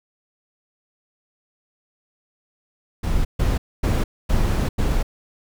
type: noise bursts at uneven times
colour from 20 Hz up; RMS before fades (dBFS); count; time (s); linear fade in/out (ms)
brown; -19; 5; 3.03-3.25 / 3.39-3.58 / 3.83-4.04 / 4.29-4.69 / 4.78-5.03; 10
effects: none